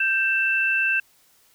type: tone pair together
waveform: sine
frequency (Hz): 1568 / 2666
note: G6 / E7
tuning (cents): 0 / +19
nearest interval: major sixth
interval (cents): 919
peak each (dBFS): -22 / -21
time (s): 0-1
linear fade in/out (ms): 5
effects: white hiss -59 dBFS RMS until 1.54 s